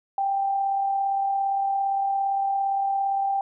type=tone with amplitude modulation; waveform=sine; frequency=787 Hz; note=G5; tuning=7 cents sharp; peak=-20 dBFS; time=0.18-3.41 s; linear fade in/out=2 ms; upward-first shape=sine; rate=37.5 Hz; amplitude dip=30%; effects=none